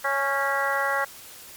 harmonic tone with a mistuned harmonic, 277.2 Hz, C#4, in tune, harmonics 2 / 3 / 4 / 5 / 6 / 7, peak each -29 / -29 / -29 / -29 / -29 / -29 dBFS, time 0.04-1.05 s, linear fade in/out 10 ms, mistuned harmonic 6, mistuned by -31 cents, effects white hiss -44 dBFS RMS until 1.56 s + MP3 96 kbps

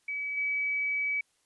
sine tone with level steps, 2284 Hz, D7, 49 cents flat, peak -31 / -27 dBFS, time 0.08-1.21 s, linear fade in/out 5 ms, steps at 0.37 s, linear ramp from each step 5 ms, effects white hiss -71 dBFS RMS until 1.45 s + resampled to 24000 Hz

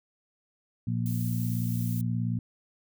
harmonic tone, 58.6 Hz, A#1, 10 cents sharp, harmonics 2 / 3 / 4, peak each -28 / -32 / -34 dBFS, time 0.87-2.39 s, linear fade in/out 5 ms
violet noise, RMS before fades -42 dBFS, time 1.06-2.01 s, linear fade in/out 0 ms
effects none

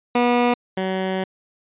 15% pulse tone pair in turn, 242.8 / 188.6 Hz, B3 / F#3, -29 / +33 cents, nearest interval major third, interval 438 cents, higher first, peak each -9 / -15 dBFS, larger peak first, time 0.15-0.54 / 0.77-1.24 s, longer second, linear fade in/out 5 ms, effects resampled to 8000 Hz

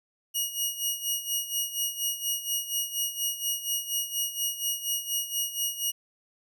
10% pulse tone with tremolo, 2890 Hz, F#7, 41 cents flat, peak -17 dBFS, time 0.34-5.92 s, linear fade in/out 20 ms, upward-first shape sine, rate 4.2 Hz, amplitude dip 75%, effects none

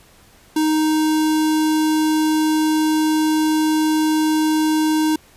square tone with notch filter, 311.1 Hz, D#4, in tune, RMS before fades -17 dBFS, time 0.56-5.16 s, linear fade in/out 5 ms, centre 2000 Hz, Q 1.8, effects pink hiss -50 dBFS RMS until 5.36 s + resampled to 32000 Hz

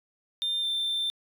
triangle tone pair in turn, 3600 / 3569 Hz, A7 / A7, +39 / +24 cents, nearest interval unison, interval 15 cents, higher first, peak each -24 dBFS, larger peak neither, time 0.42-0.63 / 0.63-1.1 s, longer second, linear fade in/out 0 ms, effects tanh soft clip ceiling -20 dBFS

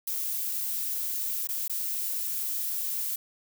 violet noise with dropouts, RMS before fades -31 dBFS, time 0.07-3.16 s, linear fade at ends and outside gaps 5 ms, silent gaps 1.473-1.488 / 1.68-1.696 s, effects none

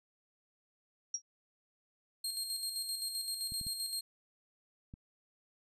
sine tone with exponential decay, 5660 Hz, F8, 22 cents sharp, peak -29 dBFS, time 1.14-1.22 s, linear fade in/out 5 ms, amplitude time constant 16 ms
25% pulse tone with tremolo, 4219 Hz, C8, 14 cents sharp, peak -30 dBFS, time 2.24-4.01 s, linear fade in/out 5 ms, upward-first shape square, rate 7.7 Hz, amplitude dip 45%
clicks, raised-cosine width 5 ms, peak -35 dBFS, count 4, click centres 3.521 / 3.613 / 3.667 / 4.939 s
effects none

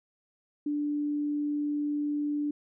sine tone, 293.7 Hz, D4, in tune, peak -27 dBFS, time 0.66-2.51 s, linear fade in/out 5 ms, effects none

